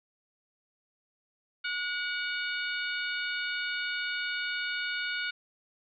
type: harmonic tone with a mistuned harmonic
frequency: 727 Hz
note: F#5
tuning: 31 cents flat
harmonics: 2 / 3 / 4 / 5 / 6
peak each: -33 / -37 / -39 / -41 / -43 dBFS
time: 1.64-5.31 s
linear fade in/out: 10 ms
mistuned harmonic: 3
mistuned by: +68 cents
effects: none